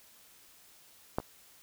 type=clicks; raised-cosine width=1 ms; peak=-15 / -30 dBFS; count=2; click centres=1.185 / 1.201 s; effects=white hiss -59 dBFS RMS until 1.62 s